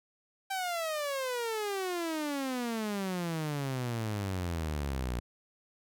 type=exponential sweep; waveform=sawtooth; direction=down; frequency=784 to 58.27 Hz; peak=-28 dBFS; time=0.5-5.2 s; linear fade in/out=10 ms; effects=none